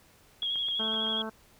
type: tone with vibrato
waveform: sine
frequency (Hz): 3293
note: G#7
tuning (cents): -15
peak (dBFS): -28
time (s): 0.42-1.22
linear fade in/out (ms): 2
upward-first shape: square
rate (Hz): 12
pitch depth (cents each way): 26
type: click train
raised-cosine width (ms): 0.5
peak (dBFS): -33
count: 6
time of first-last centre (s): 0.43-1.069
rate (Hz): 7.83
type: harmonic tone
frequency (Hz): 220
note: A3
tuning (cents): 0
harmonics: 1 / 2 / 3 / 4 / 5 / 6 / 7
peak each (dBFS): -37 / -40 / -42 / -43 / -44 / -45 / -45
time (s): 0.79-1.3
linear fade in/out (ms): 10
effects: pink hiss -60 dBFS RMS until 1.59 s